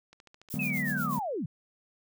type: click train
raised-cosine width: 0.2 ms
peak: -35 dBFS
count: 10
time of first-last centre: 0.13-0.773 s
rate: 14 Hz
type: noise with tremolo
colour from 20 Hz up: violet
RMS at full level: -38 dBFS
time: 0.5-1.2 s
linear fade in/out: 5 ms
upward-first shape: triangle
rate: 8.2 Hz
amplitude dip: 90%
type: chord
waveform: triangle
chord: G# half-diminished seventh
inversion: second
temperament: equal with one note detuned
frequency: 146.83 / 184.14 / 207.7 / 246.9 Hz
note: D3 / F#3 / G#3 / B3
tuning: 0 / -8 / 0 / 0 cents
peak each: -34 dBFS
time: 0.54-1.19 s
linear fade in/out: 0 ms
type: linear sweep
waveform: sine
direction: down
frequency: 2637 to 119.5 Hz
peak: -30 dBFS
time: 0.59-1.46 s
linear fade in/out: 5 ms
effects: none